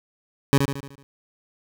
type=tone with echo; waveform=20% pulse; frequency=139 Hz; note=C#3; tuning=5 cents sharp; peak=-8 dBFS; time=0.53-0.58 s; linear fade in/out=0 ms; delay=75 ms; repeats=6; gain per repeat=-6 dB; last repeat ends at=1.03 s; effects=none